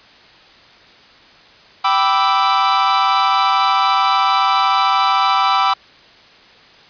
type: chord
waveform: 45% pulse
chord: E minor seventh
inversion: first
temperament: equal with one note detuned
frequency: 778.6 / 987.8 / 1174.7 / 1318.5 Hz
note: G5 / B5 / D6 / E6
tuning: -12 / 0 / 0 / 0 cents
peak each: -18 dBFS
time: 1.84-5.74 s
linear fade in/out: 10 ms
effects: white hiss -45 dBFS RMS until 6.89 s + resampled to 11025 Hz